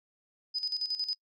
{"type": "tone with tremolo", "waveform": "sine", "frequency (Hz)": 5000, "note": "D#8", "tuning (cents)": 8, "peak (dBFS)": -28, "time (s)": [0.54, 1.15], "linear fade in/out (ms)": 20, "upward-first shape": "square", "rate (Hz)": 11, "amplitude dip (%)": 70, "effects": ["noise-tail reverb RT60 0.1 s tail -26 dB re dry"]}